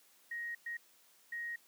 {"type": "tone bursts at uneven times", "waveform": "sine", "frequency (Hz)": 1879, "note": "A#6", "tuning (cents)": 13, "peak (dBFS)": -38, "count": 3, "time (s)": [[0.31, 0.55], [0.66, 0.77], [1.32, 1.56]], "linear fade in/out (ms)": 5, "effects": ["white hiss -66 dBFS RMS until 1.67 s", "high-pass 200 Hz 12 dB/octave"]}